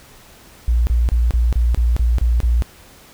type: tone bursts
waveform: sine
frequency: 58.9 Hz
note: A#1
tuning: 19 cents sharp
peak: -12 dBFS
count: 9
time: 0.68-2.622 s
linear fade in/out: 0 ms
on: 190 ms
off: 29 ms
effects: pink hiss -45 dBFS RMS until 3.13 s